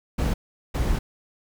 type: noise bursts at uneven times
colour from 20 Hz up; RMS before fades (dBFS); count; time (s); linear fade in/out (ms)
brown; -23; 2; 0.18-0.34 / 0.74-0.99; 10
effects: none